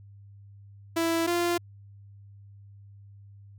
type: tone pair in turn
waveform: sawtooth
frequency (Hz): 331.4 / 346.6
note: E4 / F4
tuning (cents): +9 / -13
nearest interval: minor second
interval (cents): 78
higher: second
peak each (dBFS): -20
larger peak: neither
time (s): 0.96-1.27 / 1.27-1.58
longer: neither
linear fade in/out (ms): 10
effects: added 100 Hz sine -47 dBFS peak until 3.58 s